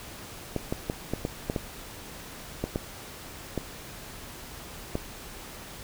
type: clicks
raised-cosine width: 2 ms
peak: -14 dBFS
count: 11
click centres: 0.563 / 0.725 / 0.899 / 1.136 / 1.251 / 1.499 / 1.562 / 2.64 / 2.759 / 3.577 / 4.954 s
effects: pink hiss -43 dBFS RMS until 5.83 s